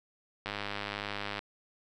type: click train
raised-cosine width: 0.3 ms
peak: -19 dBFS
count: 96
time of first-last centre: 0.46-1.391 s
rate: 102 Hz
effects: none